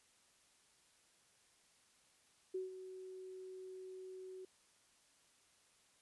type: tone with ADSR envelope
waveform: sine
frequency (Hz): 374.2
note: F#4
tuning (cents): +20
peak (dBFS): -37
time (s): 2.54-4.45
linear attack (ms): 9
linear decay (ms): 150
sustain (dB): -11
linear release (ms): 3
effects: white hiss -71 dBFS RMS until 6.01 s + resampled to 24000 Hz